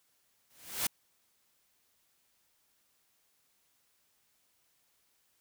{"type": "noise with exponential growth", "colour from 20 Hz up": "white", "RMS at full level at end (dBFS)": -28, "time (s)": [0.5, 0.87], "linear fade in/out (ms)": 5, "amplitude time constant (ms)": 80, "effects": ["white hiss -73 dBFS RMS until 5.4 s"]}